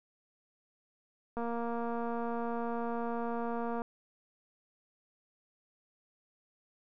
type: click train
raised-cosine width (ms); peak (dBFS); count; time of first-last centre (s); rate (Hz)
1; -24; 574; 1.37-3.819; 234
effects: none